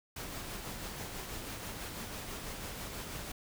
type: noise with tremolo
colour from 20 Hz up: pink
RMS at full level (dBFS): -41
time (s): 0.16-3.32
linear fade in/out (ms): 5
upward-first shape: sine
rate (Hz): 6.1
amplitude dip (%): 30
effects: none